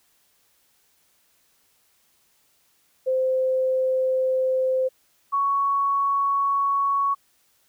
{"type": "tone pair in turn", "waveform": "sine", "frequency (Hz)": [519, 1114.4], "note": ["C5", "C#6"], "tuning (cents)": [-14, 9], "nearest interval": "octave + minor second", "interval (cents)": 1323, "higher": "second", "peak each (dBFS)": -19, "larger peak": "neither", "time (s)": [[3.06, 4.89], [5.32, 7.15]], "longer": "neither", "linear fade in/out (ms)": 20, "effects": ["white hiss -64 dBFS RMS until 7.68 s"]}